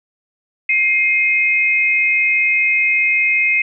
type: tone pair together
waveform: sine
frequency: 2121 / 2522 Hz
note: C7 / D#7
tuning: +23 / +23 cents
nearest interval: minor third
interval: 300 cents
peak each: -15 dBFS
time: 0.69-3.62 s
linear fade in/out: 5 ms
effects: none